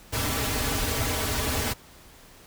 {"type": "noise with comb filter", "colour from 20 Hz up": "pink", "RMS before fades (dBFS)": -27, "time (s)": [0.12, 1.74], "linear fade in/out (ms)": 20, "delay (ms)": 5.6, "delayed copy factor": -0.75, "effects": ["pink hiss -51 dBFS RMS until 2.46 s"]}